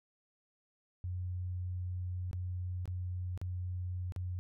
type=tone with dropouts; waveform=sine; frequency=90.4 Hz; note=F#2; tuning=40 cents flat; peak=-35 dBFS; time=1.04-4.39 s; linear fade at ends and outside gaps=0 ms; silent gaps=2.312-2.331 / 2.856-2.877 / 3.376-3.415 / 4.122-4.162 s; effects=none